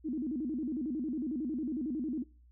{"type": "tone with vibrato", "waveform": "sine", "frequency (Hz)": 277.2, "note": "C#4", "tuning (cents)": 0, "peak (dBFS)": -32, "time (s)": [0.04, 2.24], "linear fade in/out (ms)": 20, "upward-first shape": "square", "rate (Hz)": 11, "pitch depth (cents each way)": 210, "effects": ["noise-tail reverb RT60 0.4 s tail -22 dB re dry", "added 60 Hz sine -57 dBFS peak until 2.51 s"]}